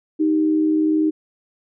sine tone pair together, 311.3 / 392 Hz, D#4 / G4, +1 / 0 cents, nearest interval major third, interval 399 cents, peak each -15 / -26 dBFS, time 0.19-1.11 s, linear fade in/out 20 ms, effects none

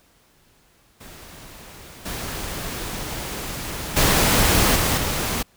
pink noise with level steps, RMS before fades -42 / -30 / -17 / -20 / -24 dBFS, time 1-5.43 s, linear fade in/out 10 ms, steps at 2.05 / 3.96 / 4.75 / 4.97 s, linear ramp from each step 10 ms, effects pink hiss -58 dBFS RMS until 5.56 s

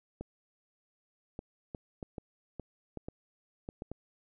clicks, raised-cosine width 2 ms, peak -26 dBFS, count 11, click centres 0.21 / 1.391 / 1.748 / 2.028 / 2.182 / 2.597 / 2.973 / 3.085 / 3.689 / 3.821 / 3.916 s, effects none

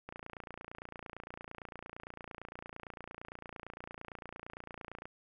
click train, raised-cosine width 0.5 ms, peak -29 dBFS, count 144, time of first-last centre 0.09-5.055 s, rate 28.8 Hz, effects none

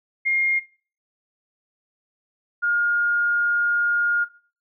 sine tone pair in turn, 2129 / 1420.9 Hz, C7 / F6, +30 / +29 cents, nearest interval perfect fifth, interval 701 cents, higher first, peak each -18 dBFS, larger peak neither, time 0.25-0.6 / 2.62-4.25 s, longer second, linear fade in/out 20 ms, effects noise-tail reverb RT60 0.4 s tail -17 dB re dry

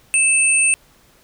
sine tone pair together, 2629 / 8843 Hz, E7 / C#9, -5 / -5 cents, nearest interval octave + major sixth, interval 2100 cents, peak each -15 dBFS, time 0.14-0.74 s, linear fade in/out 0 ms, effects pink hiss -53 dBFS RMS until 1.23 s

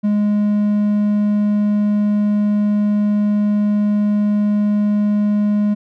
triangle tone, 207.7 Hz, G#3, in tune, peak -11 dBFS, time 0.03-5.75 s, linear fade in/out 20 ms, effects none

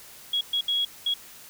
sine tone bursts at uneven times, 3322 Hz, G#7, in tune, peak -22 dBFS, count 4, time 0.33-0.41 / 0.53-0.61 / 0.68-0.85 / 1.06-1.14 s, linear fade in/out 5 ms, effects white hiss -47 dBFS RMS until 1.49 s

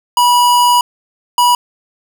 square tone pair in turn, 974 / 974 Hz, B5 / B5, -24 / -24 cents, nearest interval unison, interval 0 cents, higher neither, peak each -8 dBFS, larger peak neither, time 0.17-0.81 / 1.38-1.55 s, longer first, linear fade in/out 2 ms, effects none

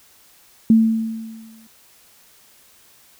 sine tone with exponential decay, 223.5 Hz, A3, 27 cents sharp, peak -7 dBFS, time 0.7-1.67 s, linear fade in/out 2 ms, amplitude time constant 210 ms, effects white hiss -52 dBFS RMS until 3.19 s

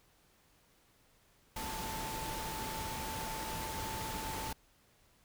sine tone in noise, 883 Hz, A5, 6 cents sharp, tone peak -42 dBFS, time 1.56-4.53 s, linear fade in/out 5 ms, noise pink, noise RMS -41 dBFS, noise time 1.56-4.53 s, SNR -4 dB, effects pink hiss -68 dBFS RMS until 5.24 s

